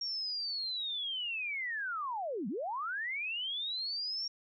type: linear two-way sweep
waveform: sine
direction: down then up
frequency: 5588 to 176.2 to 5590 Hz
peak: -34 dBFS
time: 0.01-4.28 s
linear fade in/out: 5 ms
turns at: 2.48 s
effects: none